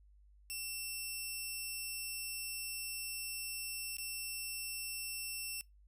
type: tone with dropouts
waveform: 10% pulse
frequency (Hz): 2700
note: E7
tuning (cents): +41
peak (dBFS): -31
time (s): 0.5-5.61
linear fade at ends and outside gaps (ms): 0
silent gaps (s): 3.968-3.984
effects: noise-tail reverb RT60 0.2 s tail -24 dB re dry + added 50 Hz sine -60 dBFS peak until 5.87 s